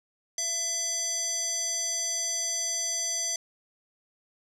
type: tone with band-pass filter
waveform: square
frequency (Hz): 671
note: E5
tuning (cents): +31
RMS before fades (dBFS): -30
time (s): 0.38-3.36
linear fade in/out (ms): 2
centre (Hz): 6300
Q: 5.8
effects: none